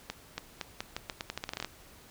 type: accelerating click train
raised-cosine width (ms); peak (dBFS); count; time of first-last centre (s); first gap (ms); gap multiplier
0.2; -17; 16; 0.1-1.646; 280; 0.83
effects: pink hiss -55 dBFS RMS until 2.1 s